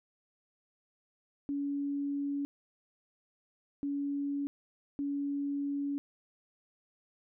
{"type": "tone bursts at uneven times", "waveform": "sine", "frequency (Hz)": 283.1, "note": "C#4", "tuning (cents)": 37, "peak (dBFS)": -31, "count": 3, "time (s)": [[1.49, 2.45], [3.83, 4.47], [4.99, 5.98]], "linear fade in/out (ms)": 0, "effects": []}